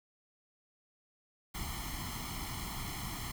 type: noise with comb filter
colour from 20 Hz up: pink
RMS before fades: -40 dBFS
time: 1.54-3.32 s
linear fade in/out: 10 ms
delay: 0.95 ms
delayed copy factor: +0.85
effects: none